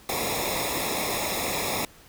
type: noise with comb filter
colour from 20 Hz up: pink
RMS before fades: -28 dBFS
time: 0.09-1.85 s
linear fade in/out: 2 ms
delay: 0.66 ms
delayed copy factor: -0.85
effects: pink hiss -52 dBFS RMS until 2.08 s